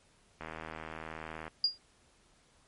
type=click train; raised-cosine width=0.5 ms; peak=-26 dBFS; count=86; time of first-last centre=0.41-1.479 s; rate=79.5 Hz
type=tone with exponential decay; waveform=sine; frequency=4829 Hz; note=D8; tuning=47 cents sharp; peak=-21 dBFS; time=1.64-1.78 s; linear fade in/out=2 ms; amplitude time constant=30 ms
effects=pink hiss -66 dBFS RMS until 2.67 s + MP3 48 kbps